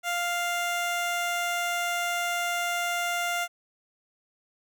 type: tone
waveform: 15% pulse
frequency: 698.5 Hz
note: F5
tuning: in tune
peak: -20 dBFS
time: 0.03-3.48 s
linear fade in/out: 50 ms
effects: none